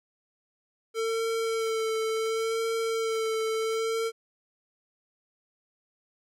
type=tone with vibrato; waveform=square; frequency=448 Hz; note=A4; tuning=31 cents sharp; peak=-27 dBFS; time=0.94-4.12 s; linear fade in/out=50 ms; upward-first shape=sine; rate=0.7 Hz; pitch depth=21 cents each way; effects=low-pass 11000 Hz 12 dB/octave